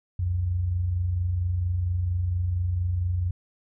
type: tone pair together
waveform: sine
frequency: 65.4 / 89.76 Hz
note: C2 / F2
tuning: 0 / +48 cents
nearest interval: perfect fourth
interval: 548 cents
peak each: -34 / -23 dBFS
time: 0.19-3.31 s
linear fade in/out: 5 ms
effects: none